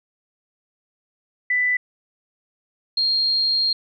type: tone pair in turn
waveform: sine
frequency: 1989 / 4224 Hz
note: B6 / C8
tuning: +12 / +16 cents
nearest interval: octave + minor second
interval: 1304 cents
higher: second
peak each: -17 dBFS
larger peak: neither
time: 1.5-1.77 / 2.97-3.73 s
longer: second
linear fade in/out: 5 ms
effects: none